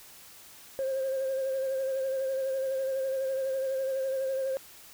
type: tone with vibrato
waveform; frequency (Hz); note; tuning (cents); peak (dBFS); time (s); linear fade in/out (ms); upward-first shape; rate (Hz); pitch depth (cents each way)
sine; 532; C5; +29; -26; 0.79-4.57; 0; sine; 12; 31
effects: tanh soft clip ceiling -25 dBFS + white hiss -51 dBFS RMS until 4.93 s